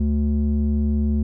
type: tone with low-pass filter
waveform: square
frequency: 73 Hz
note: D2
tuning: 10 cents flat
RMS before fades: -20 dBFS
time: 0-1.23 s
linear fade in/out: 5 ms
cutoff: 240 Hz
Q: 2.5
effects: none